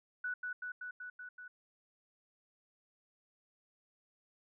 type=tone with echo; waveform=sine; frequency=1480 Hz; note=F#6; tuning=in tune; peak=-35 dBFS; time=0.24-0.34 s; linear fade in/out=5 ms; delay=190 ms; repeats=6; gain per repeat=-2 dB; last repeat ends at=1.48 s; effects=none